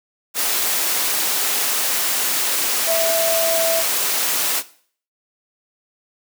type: tone in noise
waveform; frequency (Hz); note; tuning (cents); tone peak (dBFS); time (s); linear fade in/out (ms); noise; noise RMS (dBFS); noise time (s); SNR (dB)
sine; 659.3; E5; 0; -16; 2.86-3.84; 50; white; -20; 0.34-4.63; +1
effects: noise-tail reverb RT60 0.5 s tail -17 dB re dry + high-pass 300 Hz 12 dB/octave